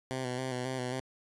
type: tone with vibrato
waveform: 10% pulse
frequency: 127.7 Hz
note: C3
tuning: 42 cents flat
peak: -25 dBFS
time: 0.11-1 s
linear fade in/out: 0 ms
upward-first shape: square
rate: 3.7 Hz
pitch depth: 35 cents each way
effects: resampled to 24000 Hz